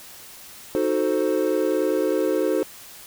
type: chord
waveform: triangle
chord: D# diminished seventh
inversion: none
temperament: equal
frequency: 311.1 / 370 / 440 / 523.3 Hz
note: D#4 / F#4 / A4 / C5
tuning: 0 / 0 / 0 / 0 cents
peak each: -23 dBFS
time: 0.75-2.63 s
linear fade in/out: 0 ms
effects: white hiss -43 dBFS RMS until 3.06 s